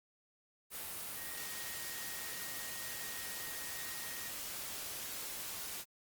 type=tone in noise; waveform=sine; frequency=1873 Hz; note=A#6; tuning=8 cents sharp; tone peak=-50 dBFS; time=1.14-4.33 s; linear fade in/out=50 ms; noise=white; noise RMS=-43 dBFS; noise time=0.7-5.85 s; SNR=-10 dB; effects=Opus 32 kbps